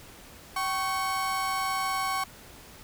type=tone pair together; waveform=35% pulse; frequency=770.4 / 1108.7 Hz; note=G5 / C#6; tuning=-30 / 0 cents; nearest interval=tritone; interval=630 cents; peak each=-30 / -27 dBFS; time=0.56-2.24 s; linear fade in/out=5 ms; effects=pink hiss -49 dBFS RMS until 2.83 s